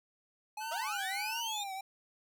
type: tone with vibrato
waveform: square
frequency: 842 Hz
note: G#5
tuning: 24 cents sharp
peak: -39 dBFS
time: 0.57-1.81 s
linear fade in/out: 5 ms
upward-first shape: triangle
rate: 1.5 Hz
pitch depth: 190 cents each way
type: tone with pitch glide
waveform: sawtooth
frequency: 1514 to 1500.1 Hz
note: F#6 to F#6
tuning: +39 to +23 cents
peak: -40 dBFS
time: 0.6-1.41 s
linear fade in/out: 20 ms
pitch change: -16 cents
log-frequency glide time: 0.74-1.07 s
type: linear sweep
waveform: 30% pulse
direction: up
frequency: 600 to 3729 Hz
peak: -34 dBFS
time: 0.71-1.64 s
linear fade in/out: 10 ms
effects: none